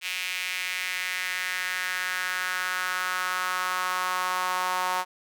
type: tone with high-pass filter sweep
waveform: sawtooth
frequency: 183.1 Hz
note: F#3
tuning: 18 cents flat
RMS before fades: -29 dBFS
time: 0.01-5.05 s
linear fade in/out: 50 ms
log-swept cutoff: 2500 to 930 Hz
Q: 3
effects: none